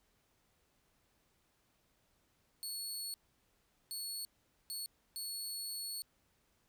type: tone bursts at uneven times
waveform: 20% pulse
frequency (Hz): 4396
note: C#8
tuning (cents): -15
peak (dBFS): -34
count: 4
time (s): 2.63-3.14 / 3.91-4.25 / 4.7-4.86 / 5.16-6.02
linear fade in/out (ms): 0
effects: pink hiss -75 dBFS RMS until 6.68 s